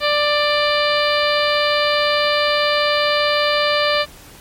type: harmonic tone with a mistuned harmonic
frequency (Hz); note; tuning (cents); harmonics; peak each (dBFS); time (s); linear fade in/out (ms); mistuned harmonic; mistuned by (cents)
590; D5; +8; 1 / 2 / 3 / 4 / 5 / 6 / 7 / 8; -18 / -21 / -23 / -24 / -25 / -26 / -26 / -27; 0-4.06; 50; 6; +22
effects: pink hiss -42 dBFS RMS until 4.4 s + MP3 64 kbps